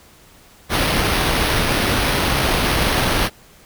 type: noise with sample-and-hold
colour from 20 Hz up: pink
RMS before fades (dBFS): -18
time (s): 0.69-3.3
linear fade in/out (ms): 50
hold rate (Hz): 7350
effects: pink hiss -48 dBFS RMS until 3.65 s